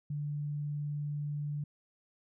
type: tone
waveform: sine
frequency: 146.8 Hz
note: D3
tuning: in tune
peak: -33 dBFS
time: 0.1-1.64 s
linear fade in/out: 5 ms
effects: none